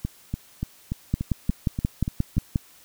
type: two click trains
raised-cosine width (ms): 5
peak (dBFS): -14 / -9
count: 9 / 9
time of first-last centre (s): 0.05-2.369 / 1.14-2.558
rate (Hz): 3.45 / 5.64
effects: white hiss -53 dBFS RMS until 2.84 s